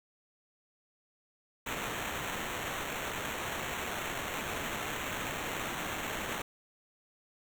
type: noise with sample-and-hold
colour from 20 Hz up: white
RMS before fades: -37 dBFS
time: 1.66-6.42 s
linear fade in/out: 5 ms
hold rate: 4900 Hz
effects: none